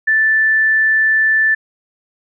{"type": "tone", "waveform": "sine", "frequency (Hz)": 1760, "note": "A6", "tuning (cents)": 0, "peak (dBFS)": -10, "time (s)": [0.07, 1.55], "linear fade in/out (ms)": 10, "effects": []}